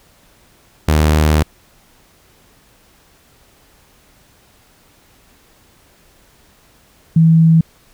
sawtooth / sine tone pair in turn, 76.8 / 162.73 Hz, D#2 / E3, -22 / -22 cents, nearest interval octave + minor second, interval 1300 cents, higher second, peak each -6 dBFS, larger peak neither, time 0.88-1.43 / 7.16-7.61 s, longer first, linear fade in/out 5 ms, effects pink hiss -51 dBFS RMS until 7.93 s

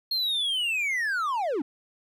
triangle linear sweep, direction down, 4268 to 250.8 Hz, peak -23 dBFS, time 0.11-1.62 s, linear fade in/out 5 ms, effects none

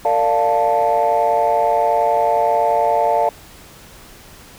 sine chord, Bb major seventh, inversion none, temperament equal with one note detuned, 455.8 / 587.3 / 698.5 / 880 Hz, Bb4 / D5 / F5 / A5, -39 / 0 / 0 / 0 cents, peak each -21 / -18 / -16 / -17 dBFS, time 0.05-3.29 s, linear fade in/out 2 ms, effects tanh soft clip ceiling -7 dBFS + pink hiss -42 dBFS RMS until 4.58 s

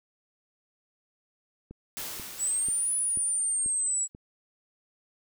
click train, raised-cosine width 3 ms, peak -30 dBFS, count 6, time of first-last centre 1.71-4.149 s, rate 2.05 Hz
white noise with exponential decay, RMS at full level -35 dBFS, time 1.97-4.09 s, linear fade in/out 0 ms, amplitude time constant 460 ms
sine exponential two-way sweep, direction up then down, 7730 to 9970 to 7730 Hz, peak -25 dBFS, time 2.38-4.08 s, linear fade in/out 50 ms, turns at 2.94 s
effects none

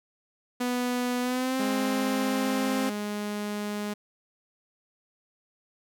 sawtooth tone with pitch glide, 246.9 to 263.1 Hz, B3 to C4, 0 to +10 cents, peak -22 dBFS, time 0.6-2.9 s, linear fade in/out 10 ms, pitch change +110 cents, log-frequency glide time 1.21-1.59 s
sawtooth tone, 207.7 Hz, G#3, in tune, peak -26 dBFS, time 1.59-3.94 s, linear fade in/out 10 ms
effects none

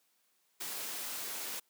white noise, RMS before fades -40 dBFS, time 0.6-1.6 s, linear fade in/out 10 ms, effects white hiss -74 dBFS RMS until 1.69 s + high-pass 200 Hz 12 dB/octave

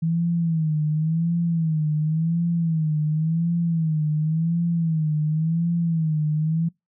sine tone with vibrato, 161 Hz, E3, 41 cents flat, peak -19 dBFS, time 0.02-6.69 s, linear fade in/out 10 ms, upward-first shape sine, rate 0.92 Hz, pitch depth 100 cents each way, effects noise-tail reverb RT60 0.2 s tail -26 dB re dry

